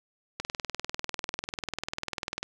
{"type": "click train", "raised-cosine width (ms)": 0.2, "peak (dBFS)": -14, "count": 42, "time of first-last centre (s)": [0.4, 2.43], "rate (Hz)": 20.2, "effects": []}